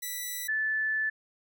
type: tone pair in turn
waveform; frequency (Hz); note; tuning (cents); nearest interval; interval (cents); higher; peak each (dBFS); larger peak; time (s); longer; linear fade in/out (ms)
5% pulse / sine; 1969 / 1746.1; B6 / A6; -6 / -14; major second; 208; first; -23 / -26; first; 0.02-0.48 / 0.48-1.1; second; 10
effects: none